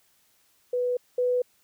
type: tone pair in turn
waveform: sine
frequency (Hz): 493.8 / 495.7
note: B4 / B4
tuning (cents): 0 / +6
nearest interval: unison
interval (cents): 6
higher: second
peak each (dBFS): -23 / -21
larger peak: second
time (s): 0.73-0.97 / 1.18-1.42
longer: neither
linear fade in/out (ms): 5
effects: white hiss -65 dBFS RMS until 1.63 s